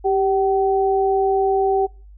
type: tone pair together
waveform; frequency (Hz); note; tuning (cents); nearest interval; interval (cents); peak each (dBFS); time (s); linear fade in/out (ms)
sine; 392 / 763.9; G4 / G5; 0 / -45; octave; 1155; -17 / -19; 0.04-1.87; 20
effects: noise-tail reverb RT60 0.4 s tail -26 dB re dry + added 50 Hz sine -40 dBFS peak until 2.17 s